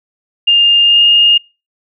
sine tone with pitch glide, 2813 to 2836 Hz, F7 to F7, +12 to +26 cents, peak -5 dBFS, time 0.47-1.38 s, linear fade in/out 10 ms, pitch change +14 cents, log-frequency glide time 0.82-1.03 s, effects noise-tail reverb RT60 0.3 s tail -26 dB re dry

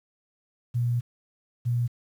sine tone pair in turn, 120.4 / 120.4 Hz, B2 / B2, -44 / -44 cents, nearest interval unison, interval 0 cents, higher neither, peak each -22 / -22 dBFS, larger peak neither, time 0.74-1.01 / 1.65-1.88 s, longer first, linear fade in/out 20 ms, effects 9-bit

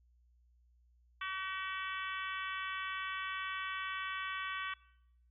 harmonic tone, 379.9 Hz, F#4, 46 cents sharp, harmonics 3 / 4 / 5 / 6 / 7 / 8 / 9, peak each -41 / -43 / -45 / -47 / -48 / -49 / -50 dBFS, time 1.21-4.74 s, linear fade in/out 5 ms, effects noise-tail reverb RT60 0.8 s tail -22 dB re dry + added 60 Hz sine -65 dBFS peak until 5.3 s

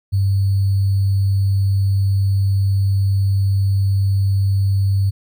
sine tone with sample-and-hold, 97.8 Hz, G2, 4 cents flat, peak -13 dBFS, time 0.12-5.11 s, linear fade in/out 20 ms, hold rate 4410 Hz, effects none

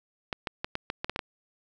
clicks, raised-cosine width 0.3 ms, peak -14 dBFS, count 9, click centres 0.328 / 0.472 / 0.645 / 0.754 / 0.901 / 1.045 / 1.096 / 1.161 / 1.192 s, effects none

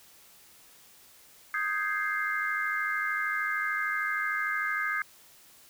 sine chord, Ab major seventh, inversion second, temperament equal, 1244.5 / 1568 / 1661.2 / 2093 Hz, Eb6 / G6 / Ab6 / C7, 0 / 0 / 0 / 0 cents, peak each -33 dBFS, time 1.54-5.02 s, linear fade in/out 2 ms, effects white hiss -56 dBFS RMS until 5.69 s

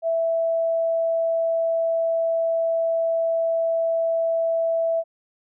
sine tone, 660 Hz, E5, 2 cents sharp, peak -19 dBFS, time 0.02-5.04 s, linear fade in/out 50 ms, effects none

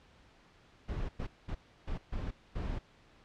brown noise bursts at uneven times, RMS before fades -36 dBFS, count 6, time 0.88-1.09 / 1.19-1.27 / 1.48-1.55 / 1.87-1.98 / 2.12-2.31 / 2.55-2.79 s, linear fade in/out 10 ms, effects pink hiss -62 dBFS RMS until 3.24 s + low-pass 4000 Hz 12 dB/octave

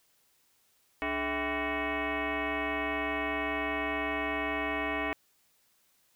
sine tone with frequency modulation, 784 Hz, G5, in tune, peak -29 dBFS, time 1.02-5.13 s, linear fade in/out 0 ms, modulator 359 Hz, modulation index 4.7, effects white hiss -69 dBFS RMS until 6.15 s

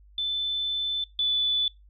sine tone pair in turn, 3520 / 3480 Hz, A7 / A7, 0 / -20 cents, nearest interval unison, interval 20 cents, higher first, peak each -25 / -22 dBFS, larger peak second, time 0.18-1.04 / 1.19-1.68 s, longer first, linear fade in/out 2 ms, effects noise-tail reverb RT60 0.2 s tail -23 dB re dry + added 50 Hz sine -51 dBFS peak until 1.89 s

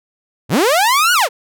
sawtooth linear two-way sweep, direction up then down, 83.8 to 1490 to 394.8 Hz, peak -7 dBFS, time 0.49-1.29 s, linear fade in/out 50 ms, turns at 1.13 s, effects none

